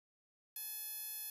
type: tone with band-pass filter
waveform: 10% pulse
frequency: 857 Hz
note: A5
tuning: 46 cents flat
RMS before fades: -45 dBFS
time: 0.56-1.3 s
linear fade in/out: 2 ms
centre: 12000 Hz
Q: 3.1
effects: none